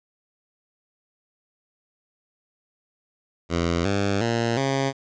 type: tone with pitch steps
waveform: 10% pulse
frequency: 85.2 / 99.58 / 116.39 / 136.03 Hz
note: F2 / G2 / A#2 / C#3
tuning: -42 / +28 / -2 / -32 cents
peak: -13 dBFS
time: 3.49-4.93 s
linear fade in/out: 50 ms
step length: 360 ms
effects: resampled to 16000 Hz + 9-bit